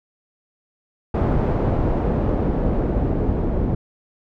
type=noise with low-pass filter sweep; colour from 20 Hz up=pink; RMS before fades=-20 dBFS; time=1.14-3.75 s; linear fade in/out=5 ms; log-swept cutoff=710 to 420 Hz; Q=0.78; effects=none